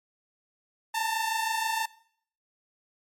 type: tone pair together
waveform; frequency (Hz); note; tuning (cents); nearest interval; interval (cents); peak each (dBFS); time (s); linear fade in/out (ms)
sawtooth; 880 / 906.3; A5 / A#5; 0 / -49; minor second; 51; -26 / -25; 0.94-1.86; 10
effects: noise-tail reverb RT60 0.6 s tail -21 dB re dry + MP3 64 kbps